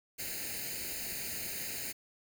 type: noise with comb filter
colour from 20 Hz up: white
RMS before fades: -39 dBFS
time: 0.18-1.93 s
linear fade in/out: 20 ms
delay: 0.44 ms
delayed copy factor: +0.85
effects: none